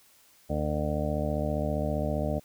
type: harmonic tone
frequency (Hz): 75.1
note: D2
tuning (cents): +39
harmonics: 1 / 2 / 3 / 4 / 6 / 7 / 8 / 9 / 10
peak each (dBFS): -32 / -33 / -34 / -37 / -38 / -40 / -32 / -45 / -40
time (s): 0.49-2.4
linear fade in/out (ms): 20
effects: white hiss -60 dBFS RMS until 2.44 s